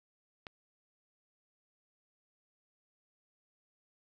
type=click; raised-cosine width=0.3 ms; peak=-27 dBFS; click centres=0.468 s; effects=none